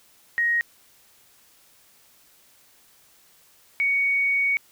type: tone pair in turn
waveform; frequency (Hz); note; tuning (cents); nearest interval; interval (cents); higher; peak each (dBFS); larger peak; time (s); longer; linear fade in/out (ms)
sine; 1879 / 2235; A#6 / C#7; +13 / +14; minor third; 301; second; -19; neither; 0.38-0.61 / 3.8-4.57; second; 0
effects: white hiss -57 dBFS RMS until 4.71 s